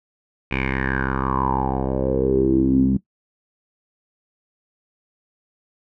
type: tone with low-pass filter sweep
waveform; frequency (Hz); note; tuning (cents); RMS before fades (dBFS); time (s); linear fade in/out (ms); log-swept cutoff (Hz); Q
10% pulse; 66.1; C2; +18; -20; 0.51-2.97; 5; 2500 to 220; 7.3
effects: noise-tail reverb RT60 0.1 s tail -18 dB re dry